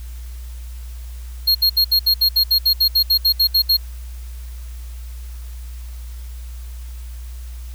square tone bursts, 4263 Hz, C8, 32 cents sharp, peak -12 dBFS, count 16, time 1.47-3.77 s, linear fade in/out 10 ms, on 80 ms, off 68 ms, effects added 60 Hz sine -29 dBFS peak until 7.74 s + white hiss -47 dBFS RMS until 7.74 s

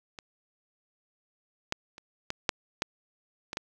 clicks, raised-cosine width 0.2 ms, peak -24 / -11 / -28 / -14 / -6 / -10 / -18 / -15 dBFS, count 8, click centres 0.188 / 1.724 / 1.981 / 2.304 / 2.492 / 2.821 / 3.531 / 3.571 s, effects none

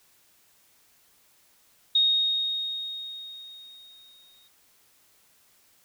sine tone with exponential decay, 3729 Hz, A#7, in tune, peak -17 dBFS, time 1.95-4.48 s, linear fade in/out 5 ms, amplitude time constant 550 ms, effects white hiss -62 dBFS RMS until 5.84 s

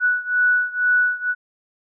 sine beating tone pair, 1476 / 1478.1 Hz, F#6 / F#6, -5 / -2 cents, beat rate 2.1 Hz, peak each -18 / -20 dBFS, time 0-1.35 s, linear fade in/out 50 ms, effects none

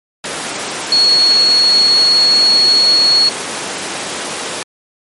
sine tone in noise, 4339 Hz, C#8, 38 cents flat, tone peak -7 dBFS, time 0.92-3.29 s, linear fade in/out 2 ms, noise pink, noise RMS -20 dBFS, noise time 0.24-4.63 s, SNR +10 dB, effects high-pass 300 Hz 12 dB/octave + MP3 48 kbps

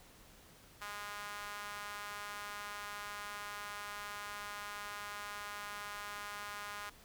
sawtooth tone with high-pass filter, 205.7 Hz, G#3, 16 cents flat, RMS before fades -45 dBFS, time 0.81-6.9 s, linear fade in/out 10 ms, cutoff 1200 Hz, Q 1.9, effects pink hiss -60 dBFS RMS until 7.04 s

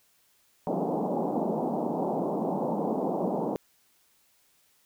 pink band-pass noise, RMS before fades -29 dBFS, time 0.67-3.56 s, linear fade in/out 0 ms, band 170 to 900 Hz, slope 48 dB/octave, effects white hiss -66 dBFS RMS until 4.85 s

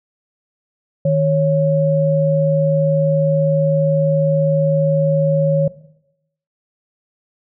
sine tone pair together, 156 / 553 Hz, D#3 / C#5, +5 / -4 cents, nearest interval octave + minor seventh, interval 2191 cents, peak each -15 dBFS, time 1.05-5.68 s, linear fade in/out 5 ms, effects noise-tail reverb RT60 0.8 s tail -17 dB re dry

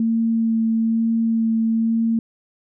sine tone with vibrato, 226.1 Hz, A3, 47 cents sharp, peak -16 dBFS, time 0-2.19 s, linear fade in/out 2 ms, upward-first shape sine, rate 1.1 Hz, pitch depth 11 cents each way, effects none

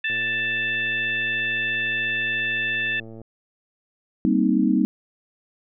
harmonic tone, 883 Hz, A5, 6 cents sharp, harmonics 2 / 3 / 4, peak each -24 / -26 / -33 dBFS, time 0.04-3 s, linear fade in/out 5 ms
click train, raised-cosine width 2 ms, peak -28 dBFS, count 350, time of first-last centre 0.1-3.216 s, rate 112 Hz
sine chord, C minor seventh, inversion second, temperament equal, 196 / 233.1 / 261.6 / 311.1 Hz, G3 / Bb3 / C4 / Eb4, 0 / 0 / 0 / 0 cents, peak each -22 dBFS, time 4.25-4.85 s, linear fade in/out 0 ms
effects none

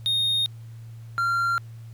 triangle tone pair in turn, 3700 / 1380.3 Hz, A#7 / F6, -14 / -21 cents, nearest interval octave + perfect fourth, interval 1707 cents, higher first, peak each -19 dBFS, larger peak neither, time 0.06-0.46 / 1.18-1.58 s, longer neither, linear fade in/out 0 ms, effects added 114 Hz sine -38 dBFS peak until 1.93 s + pink hiss -59 dBFS RMS until 1.93 s

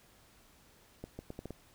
accelerating click train, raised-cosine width 2 ms, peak -28 dBFS, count 6, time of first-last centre 1.04-1.507 s, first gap 150 ms, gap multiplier 0.76, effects pink hiss -63 dBFS RMS until 1.74 s

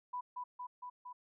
sine tone with echo, 990 Hz, B5, 4 cents sharp, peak -37 dBFS, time 0.13-0.21 s, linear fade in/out 10 ms, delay 230 ms, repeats 4, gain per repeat -2 dB, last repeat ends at 1.13 s, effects none

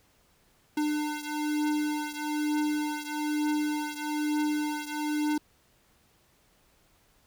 square beating tone pair, 300 / 301.1 Hz, D4 / D4, +37 / +43 cents, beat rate 1.1 Hz, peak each -30 / -33 dBFS, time 0.77-5.38 s, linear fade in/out 5 ms, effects pink hiss -65 dBFS RMS until 7.26 s

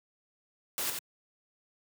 white noise with echo, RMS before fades -33 dBFS, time 0.78-0.9 s, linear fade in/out 0 ms, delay 89 ms, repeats 1, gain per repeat -4 dB, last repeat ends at 0.989 s, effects high-pass 150 Hz 12 dB/octave

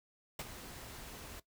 pink noise with ADSR envelope, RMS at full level -39 dBFS, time 0.39-1.4 s, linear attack 4 ms, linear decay 40 ms, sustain -10 dB, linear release 6 ms, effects noise-tail reverb RT60 0.1 s tail -17 dB re dry

